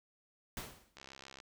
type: noise with exponential decay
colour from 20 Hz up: pink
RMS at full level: -40 dBFS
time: 0.57-0.97 s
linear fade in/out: 1 ms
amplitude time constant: 86 ms
type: click train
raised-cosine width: 0.2 ms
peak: -33 dBFS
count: 30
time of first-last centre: 0.97-1.402 s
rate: 67.2 Hz
effects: none